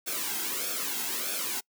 white noise with flanger, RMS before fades -32 dBFS, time 0.06-1.61 s, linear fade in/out 20 ms, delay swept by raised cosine 1 to 1.73 ms, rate 1.6 Hz, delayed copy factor -0.7, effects noise-tail reverb RT60 0.1 s tail -26 dB re dry + high-pass 200 Hz 12 dB/octave

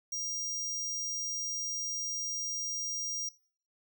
square tone, 5700 Hz, F8, 34 cents sharp, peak -34 dBFS, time 0.12-3.29 s, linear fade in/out 5 ms, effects noise-tail reverb RT60 0.5 s tail -20 dB re dry

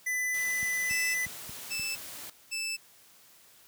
square tone, 2001 Hz, B6, 22 cents sharp, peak -29 dBFS, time 0.06-1.26 s, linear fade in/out 10 ms
white noise, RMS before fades -43 dBFS, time 0.34-2.3 s, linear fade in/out 5 ms
clicks, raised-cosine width 5 ms, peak -32 dBFS, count 5, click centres 0.629 / 0.91 / 1.266 / 1.494 / 1.796 s
20% pulse tone bursts, 2637 Hz, E7, in tune, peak -27 dBFS, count 3, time 0.89-2.77 s, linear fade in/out 20 ms, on 260 ms, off 550 ms
effects white hiss -58 dBFS RMS until 3.67 s + high-pass 60 Hz 12 dB/octave

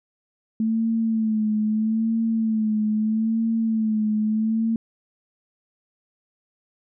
sine tone with vibrato, 220 Hz, A3, in tune, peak -19 dBFS, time 0.6-4.76 s, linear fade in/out 2 ms, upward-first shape sine, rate 0.78 Hz, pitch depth 51 cents each way, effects none

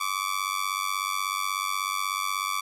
sawtooth tone with amplitude modulation, 1151 Hz, D6, 35 cents flat, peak -19 dBFS, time 0-2.61 s, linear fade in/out 10 ms, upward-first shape sine, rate 96.4 Hz, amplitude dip 90%, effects resampled to 32000 Hz

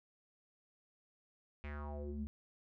square tone with low-pass filter sweep, 73.42 Hz, D2, in tune, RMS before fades -43 dBFS, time 1.64-2.27 s, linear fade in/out 0 ms, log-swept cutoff 2500 to 170 Hz, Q 4.8, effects none

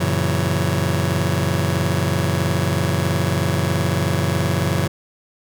sawtooth chord, F# dominant seventh, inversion none, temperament just, 92.5 / 115.62 / 138.75 / 166.5 Hz, F#2 / A#2 / C#3 / E3, 0 / -14 / +2 / +18 cents, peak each -18 / -21 / -18 / -19 dBFS, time 0-4.88 s, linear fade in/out 10 ms, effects none

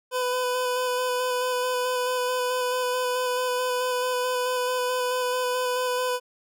25% pulse tone with vibrato, 501 Hz, B4, 25 cents sharp, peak -20 dBFS, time 0.11-6.2 s, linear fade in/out 50 ms, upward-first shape square, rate 4.6 Hz, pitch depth 13 cents each way, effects none

